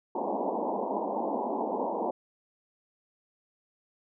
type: band-pass noise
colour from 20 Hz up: white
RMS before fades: -31 dBFS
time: 0.15-2.11 s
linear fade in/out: 5 ms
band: 200 to 980 Hz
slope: 96 dB/octave
effects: none